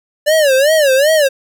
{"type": "tone with vibrato", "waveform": "square", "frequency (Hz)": 577, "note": "D5", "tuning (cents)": -31, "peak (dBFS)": -9, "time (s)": [0.26, 1.29], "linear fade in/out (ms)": 20, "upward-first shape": "sine", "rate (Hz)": 2.6, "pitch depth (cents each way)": 180, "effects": []}